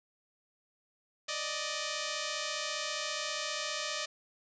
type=tone pair together; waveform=5% pulse; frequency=587.3 / 622.2 Hz; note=D5 / D#5; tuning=0 / 0 cents; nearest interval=minor second; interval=100 cents; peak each=-25 dBFS; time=1.28-4.06 s; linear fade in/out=10 ms; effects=resampled to 16000 Hz + 10-bit